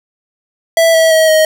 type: tone with pitch steps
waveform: square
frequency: 659.3 / 648.7 / 638.3 / 628.1 Hz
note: E5 / E5 / D#5 / D#5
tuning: 0 / -28 / +44 / +16 cents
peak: -7 dBFS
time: 0.77-1.45 s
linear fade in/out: 2 ms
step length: 170 ms
effects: none